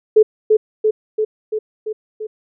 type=tone with echo; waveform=sine; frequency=431.9 Hz; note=A4; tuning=32 cents flat; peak=-5 dBFS; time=0.16-0.23 s; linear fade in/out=10 ms; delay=340 ms; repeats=6; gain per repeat=-3 dB; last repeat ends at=2.27 s; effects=none